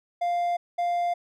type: tone pair in turn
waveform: triangle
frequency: 698.5 / 698.5 Hz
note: F5 / F5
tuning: 0 / 0 cents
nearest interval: unison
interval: 0 cents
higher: neither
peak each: -21 dBFS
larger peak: neither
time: 0.21-0.57 / 0.78-1.14 s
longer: neither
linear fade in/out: 10 ms
effects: none